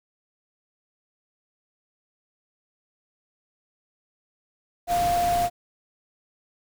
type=tone in noise; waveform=sine; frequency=700 Hz; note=F5; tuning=4 cents sharp; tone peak=-20 dBFS; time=4.87-5.5 s; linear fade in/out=50 ms; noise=pink; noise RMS=-32 dBFS; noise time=4.87-5.5 s; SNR=+9 dB; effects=none